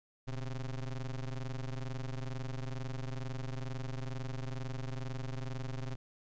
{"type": "ring-modulated tone", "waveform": "square", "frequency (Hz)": 66.6, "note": "C2", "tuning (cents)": 31, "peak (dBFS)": -34, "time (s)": [0.27, 5.96], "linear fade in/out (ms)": 10, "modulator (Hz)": 55.5, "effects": ["resampled to 16000 Hz", "12-bit"]}